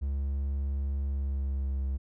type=tone with pitch glide; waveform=triangle; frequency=69.3 to 67.21 Hz; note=C#2 to C2; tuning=0 to +47 cents; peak=-26 dBFS; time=0.01-1.98 s; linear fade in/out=20 ms; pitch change=-53 cents; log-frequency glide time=1.02-1.86 s; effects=none